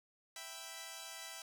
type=chord; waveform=5% pulse; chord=E minor; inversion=none; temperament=equal; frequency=659.3 / 784 / 987.8 Hz; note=E5 / G5 / B5; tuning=0 / 0 / 0 cents; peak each=-39 / -39 / -40 dBFS; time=0.36-1.42 s; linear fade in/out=2 ms; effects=none